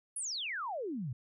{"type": "exponential sweep", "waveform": "sine", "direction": "down", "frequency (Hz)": [10940, 111.4], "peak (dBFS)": -35, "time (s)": [0.16, 1.13], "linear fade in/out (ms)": 5, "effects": []}